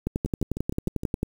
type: two click trains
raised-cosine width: 3 ms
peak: -18 / -12 dBFS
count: 6 / 14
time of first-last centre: 0.26-1.034 / 0.07-1.231 s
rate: 6.46 / 11.2 Hz
effects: 7-bit

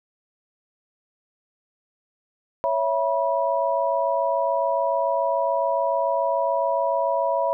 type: tone cluster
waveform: sine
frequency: 555 / 662 / 971 Hz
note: C#5 / E5 / B5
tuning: +2 / +7 / -30 cents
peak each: -24 dBFS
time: 2.64-7.53 s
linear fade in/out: 0 ms
effects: none

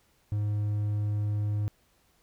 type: tone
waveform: triangle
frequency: 104.3 Hz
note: G#2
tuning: 8 cents sharp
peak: -24 dBFS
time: 0.32-1.68 s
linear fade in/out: 0 ms
effects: pink hiss -67 dBFS RMS until 2.22 s

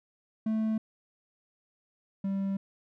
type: tone pair in turn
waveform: triangle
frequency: 219.3 / 195.37 Hz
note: A3 / G3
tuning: -6 / -6 cents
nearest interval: major second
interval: 200 cents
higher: first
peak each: -24 / -26 dBFS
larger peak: first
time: 0.46-0.78 / 2.24-2.57 s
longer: second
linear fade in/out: 5 ms
effects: none

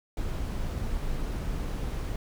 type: noise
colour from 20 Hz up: brown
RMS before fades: -31 dBFS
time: 0.17-2.16 s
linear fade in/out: 2 ms
effects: none

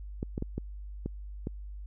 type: clicks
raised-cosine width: 3 ms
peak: -20 dBFS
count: 6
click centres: 0.229 / 0.379 / 0.424 / 0.58 / 1.06 / 1.471 s
effects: added 50 Hz sine -39 dBFS peak until 1.86 s

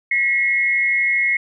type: tone pair together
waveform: sine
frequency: 1932.9 / 2165 Hz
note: B6 / C#7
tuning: -38 / -41 cents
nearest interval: major second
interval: 197 cents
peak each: -21 / -16 dBFS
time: 0.11-1.37 s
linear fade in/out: 5 ms
effects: none

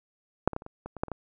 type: clicks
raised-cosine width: 1 ms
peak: -6 / -21 / -17 / -30 / -27 / -24 / -25 / -12 / -27 / -19 dBFS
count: 10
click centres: 0.476 / 0.533 / 0.564 / 0.621 / 0.664 / 0.86 / 0.967 / 1.035 / 1.083 / 1.117 s
effects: none

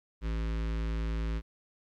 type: tone with notch filter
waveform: square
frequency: 55 Hz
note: A1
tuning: in tune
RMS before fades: -32 dBFS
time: 0.21-1.42 s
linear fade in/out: 50 ms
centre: 720 Hz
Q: 1.5
effects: low-pass 4000 Hz 12 dB/octave + 12-bit

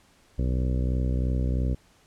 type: harmonic tone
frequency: 63 Hz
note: B1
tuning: 35 cents sharp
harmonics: 1 / 2 / 3 / 4 / 5 / 6 / 7 / 8 / 9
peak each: -24 / -29 / -35 / -35 / -40 / -44 / -43 / -43 / -45 dBFS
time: 0.38-1.75 s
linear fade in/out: 10 ms
effects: pink hiss -60 dBFS RMS until 2.06 s + low-pass 10000 Hz 12 dB/octave

